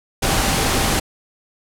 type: tone in noise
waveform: sine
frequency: 784 Hz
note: G5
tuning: in tune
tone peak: -29 dBFS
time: 0.22-1 s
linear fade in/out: 10 ms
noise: pink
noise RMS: -18 dBFS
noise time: 0.22-1 s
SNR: -14 dB
effects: low-pass 12000 Hz 12 dB/octave